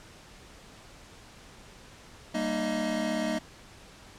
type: tone cluster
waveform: square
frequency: 196.4 / 232.6 / 305.7 / 630 Hz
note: G3 / A#3 / D#4 / D#5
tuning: +4 / -4 / -30 / +21 cents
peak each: -36 / -33 / -35 / -33 dBFS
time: 2.34-3.39 s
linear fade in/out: 10 ms
effects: pink hiss -51 dBFS RMS until 4.18 s + low-pass 8000 Hz 12 dB/octave